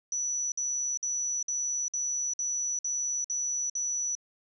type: tone bursts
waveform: sine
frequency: 5920 Hz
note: F#8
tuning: in tune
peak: -28 dBFS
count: 9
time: 0.12-4.152 s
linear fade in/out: 2 ms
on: 400 ms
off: 54 ms
effects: none